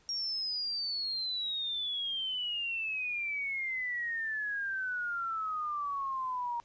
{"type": "exponential sweep", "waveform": "sine", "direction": "down", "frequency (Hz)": [5610, 938], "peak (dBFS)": -32, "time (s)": [0.09, 6.6], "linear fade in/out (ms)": 0, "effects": ["pink hiss -65 dBFS RMS until 6.64 s", "resampled to 16000 Hz"]}